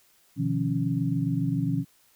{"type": "tone cluster", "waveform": "sine", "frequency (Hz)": [125.3, 152.8, 172.4, 275.7], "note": ["B2", "D#3", "F3", "C#4"], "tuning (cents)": [25, -31, -22, -9], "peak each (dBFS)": -29, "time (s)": [0.36, 1.85], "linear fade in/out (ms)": 50, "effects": ["white hiss -62 dBFS RMS until 2.15 s"]}